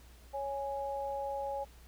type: tone pair together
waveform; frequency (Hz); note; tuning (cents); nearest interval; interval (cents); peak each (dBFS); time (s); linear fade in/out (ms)
sine; 554.4 / 830.6; C#5 / G#5; 0 / 0; perfect fifth; 700; -37 / -37; 0.33-1.65; 20
effects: added 60 Hz sine -54 dBFS peak until 1.87 s + pink hiss -61 dBFS RMS until 1.87 s